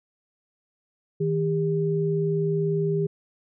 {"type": "tone pair together", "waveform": "sine", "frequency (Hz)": [159, 400.7], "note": ["D#3", "G4"], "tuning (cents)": [38, 38], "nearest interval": "octave + major third", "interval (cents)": 1600, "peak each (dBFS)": -24, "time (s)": [1.2, 3.07], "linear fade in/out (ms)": 10, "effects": []}